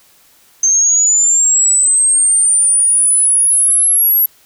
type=linear sweep; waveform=sine; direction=up; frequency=6272 to 11640 Hz; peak=-8 dBFS; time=0.63-4.26 s; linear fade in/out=5 ms; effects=white hiss -49 dBFS RMS until 4.45 s

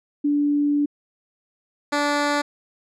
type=tone pair in turn; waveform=sine / 10% pulse; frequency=290.6 / 290.6 Hz; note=D4 / D4; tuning=-18 / -18 cents; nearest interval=unison; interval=0 cents; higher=neither; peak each=-17 / -11 dBFS; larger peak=second; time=0.24-0.86 / 1.92-2.42 s; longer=first; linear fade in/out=10 ms; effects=low-pass 7000 Hz 12 dB/octave

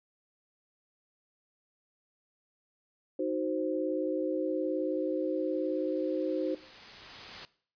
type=chord; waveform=sine; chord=C diminished; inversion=first; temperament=equal; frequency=311.1 / 370 / 523.3 Hz; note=Eb4 / Gb4 / C5; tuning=0 / 0 / 0 cents; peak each=-33 dBFS; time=3.19-6.55 s; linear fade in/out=5 ms
type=noise with exponential growth; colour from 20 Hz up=white; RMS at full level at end=-41 dBFS; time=3.9-7.45 s; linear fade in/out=0 ms; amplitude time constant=770 ms
effects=noise-tail reverb RT60 0.5 s tail -19 dB re dry + resampled to 11025 Hz

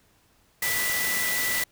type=tone in noise; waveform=sine; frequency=1975.5 Hz; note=B6; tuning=in tune; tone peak=-27 dBFS; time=0.62-1.64 s; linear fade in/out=5 ms; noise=white; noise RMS=-28 dBFS; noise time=0.62-1.64 s; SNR=-2 dB; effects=pink hiss -63 dBFS RMS until 1.71 s

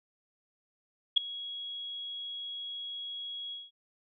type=tone with ADSR envelope; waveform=sine; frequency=3322 Hz; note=G#7; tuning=in tune; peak=-16 dBFS; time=1.16-3.71 s; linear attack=15 ms; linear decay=4 ms; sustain=-21 dB; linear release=190 ms; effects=none

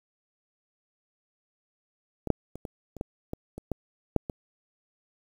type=clicks; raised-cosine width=2 ms; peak=-18 / -7 / -26 / -22 / -28 / -17 / -19 / -25 / -15 / -8 / -19 dBFS; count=11; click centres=2.273 / 2.303 / 2.556 / 2.652 / 2.967 / 3.011 / 3.334 / 3.58 / 3.717 / 4.163 / 4.298 s; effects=8-bit

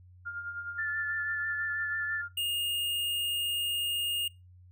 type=tone with tremolo; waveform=sine; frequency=1407 Hz; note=F6; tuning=12 cents sharp; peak=-33 dBFS; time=0.25-2.29 s; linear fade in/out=20 ms; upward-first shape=triangle; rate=9.7 Hz; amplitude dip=60%
type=tone with vibrato; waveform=sine; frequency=1752 Hz; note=A6; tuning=8 cents flat; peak=-31 dBFS; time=0.78-2.22 s; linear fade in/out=10 ms; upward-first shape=sine; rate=6.1 Hz; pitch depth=22 cents each way
type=tone; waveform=square; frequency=2838 Hz; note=F7; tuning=27 cents sharp; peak=-30 dBFS; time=2.37-4.28 s; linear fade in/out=5 ms
effects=noise-tail reverb RT60 0.2 s tail -18 dB re dry + added 90 Hz sine -52 dBFS peak until 4.71 s

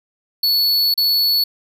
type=tone with dropouts; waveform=square; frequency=4421 Hz; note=C#8; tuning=5 cents flat; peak=-14 dBFS; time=0.43-1.44 s; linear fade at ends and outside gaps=5 ms; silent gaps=0.941-0.976 s; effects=none

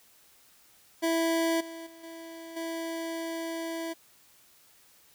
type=tone with level steps; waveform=25% pulse; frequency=329.6 Hz; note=E4; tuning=in tune; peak=-21 / -36 / -45 / -38 / -29 dBFS; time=1.02-3.94 s; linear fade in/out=20 ms; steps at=1.6 / 1.86 / 2.03 / 2.56 s; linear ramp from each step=10 ms; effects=white hiss -60 dBFS RMS until 5.14 s

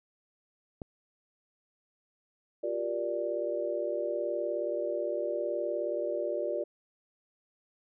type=click; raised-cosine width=2 ms; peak=-25 dBFS; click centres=0.818 s
type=chord; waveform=sine; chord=G minor seventh; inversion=third; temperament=just; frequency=352.8 / 392 / 470.4 / 588 Hz; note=F4 / G4 / Bb4 / D5; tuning=+18 / 0 / +16 / +2 cents; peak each=-36 / -38 / -37 / -32 dBFS; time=2.63-6.64 s; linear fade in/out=10 ms
effects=none

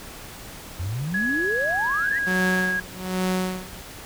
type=exponential sweep; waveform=sine; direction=up; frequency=82.41 to 2023 Hz; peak=-25 dBFS; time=0.79-2.19 s; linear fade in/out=10 ms
type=tone with pitch glide; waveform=sine; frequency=1677 to 1646.3 Hz; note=G#6 to G#6; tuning=+16 to -16 cents; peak=-22 dBFS; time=1.14-2.8 s; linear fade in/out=5 ms; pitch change=-32 cents; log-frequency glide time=1.38-2.16 s
type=tone with tremolo; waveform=sawtooth; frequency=185 Hz; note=F#3; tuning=in tune; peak=-17 dBFS; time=2.26-3.81 s; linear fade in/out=20 ms; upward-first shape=sine; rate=1.2 Hz; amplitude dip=95%
effects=pink hiss -40 dBFS RMS until 4.05 s

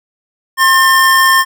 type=tone pair together; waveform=square; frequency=1065 / 1797.7 Hz; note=C6 / A6; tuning=+30 / +37 cents; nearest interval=major sixth; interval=907 cents; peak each=-10 dBFS; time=0.57-1.45 s; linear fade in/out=50 ms; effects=none

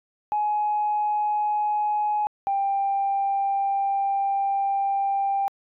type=tone pair in turn; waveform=sine; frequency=840 / 790.8 Hz; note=G#5 / G5; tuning=+19 / +15 cents; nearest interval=minor second; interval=104 cents; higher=first; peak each=-20 dBFS; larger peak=neither; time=0.32-2.27 / 2.47-5.48 s; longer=second; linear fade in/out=0 ms; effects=tanh soft clip ceiling -16 dBFS

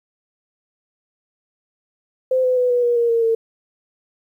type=tone with pitch steps; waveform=sine; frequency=516 / 506.5 / 497.3 / 488.2 / 479.2 / 470.4 / 461.8 / 453.4 Hz; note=C5 / B4 / B4 / B4 / A#4 / A#4 / A#4 / A#4; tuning=-24 / +44 / +12 / -20 / +48 / +16 / -16 / -48 cents; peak=-14 dBFS; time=2.31-3.35 s; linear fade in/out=5 ms; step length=130 ms; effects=9-bit

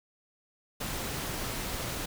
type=noise; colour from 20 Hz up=pink; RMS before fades=-35 dBFS; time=0.8-2.06 s; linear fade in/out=10 ms; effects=none

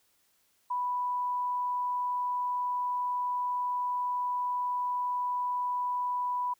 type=tone; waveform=sine; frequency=987.8 Hz; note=B5; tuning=in tune; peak=-28 dBFS; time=0.7-6.54 s; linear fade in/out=10 ms; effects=white hiss -70 dBFS RMS until 6.59 s

